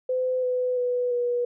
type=tone with pitch steps; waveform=sine; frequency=510 / 501.5 / 493.2 / 485 Hz; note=C5 / B4 / B4 / B4; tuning=-44 / +26 / -2 / -31 cents; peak=-22 dBFS; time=0.09-1.45 s; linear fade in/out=5 ms; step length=340 ms; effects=none